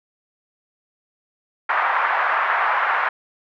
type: band-pass noise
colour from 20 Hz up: pink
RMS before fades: -20 dBFS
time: 1.69-3.09 s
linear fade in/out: 5 ms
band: 840 to 1800 Hz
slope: 24 dB/octave
effects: none

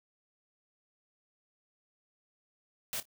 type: noise with echo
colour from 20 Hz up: white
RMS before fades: -36 dBFS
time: 2.93-3 s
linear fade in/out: 0 ms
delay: 27 ms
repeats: 2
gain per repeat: -15 dB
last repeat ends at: 3.054 s
effects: none

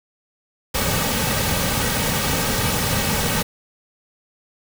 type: noise with comb filter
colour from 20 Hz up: pink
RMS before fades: -21 dBFS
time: 0.74-3.43 s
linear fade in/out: 10 ms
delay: 2.9 ms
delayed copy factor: -0.6
effects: none

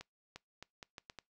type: accelerating click train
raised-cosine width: 0.2 ms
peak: -29 dBFS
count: 7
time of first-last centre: 0.01-1.187 s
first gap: 350 ms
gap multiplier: 0.76
effects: noise-tail reverb RT60 0.2 s tail -24 dB re dry

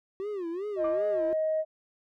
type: tone with vibrato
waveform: triangle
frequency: 373.7 Hz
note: F#4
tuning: 17 cents sharp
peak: -29 dBFS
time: 0.2-1.33 s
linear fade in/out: 0 ms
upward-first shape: sine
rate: 2.6 Hz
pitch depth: 210 cents each way
type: tone with pitch glide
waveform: sine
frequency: 622.3 to 628.4 Hz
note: D#5 to D#5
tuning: 0 to +17 cents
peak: -24 dBFS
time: 0.76-1.65 s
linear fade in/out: 50 ms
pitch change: +17 cents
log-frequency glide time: 1.13-1.19 s
type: tone with exponential decay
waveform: sine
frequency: 1174.7 Hz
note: D6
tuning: in tune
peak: -31 dBFS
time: 0.84-1.16 s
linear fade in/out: 5 ms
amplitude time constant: 69 ms
effects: tanh soft clip ceiling -20 dBFS

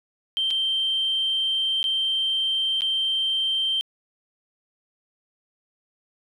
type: tone with dropouts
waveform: sine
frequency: 3136 Hz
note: G7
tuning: in tune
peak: -20 dBFS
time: 0.37-3.81 s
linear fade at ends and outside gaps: 0 ms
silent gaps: 0.505-0.509 / 1.829-1.841 / 2.808-2.819 s
effects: tanh soft clip ceiling -16 dBFS + 10-bit

